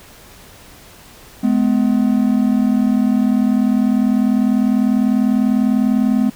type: tone pair together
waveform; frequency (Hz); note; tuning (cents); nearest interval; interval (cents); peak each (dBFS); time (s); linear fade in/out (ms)
triangle; 212.1 / 252.2; G#3 / B3; +37 / +36; minor third; 299; -13; 1.43-6.3; 10
effects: pink hiss -42 dBFS RMS until 6.35 s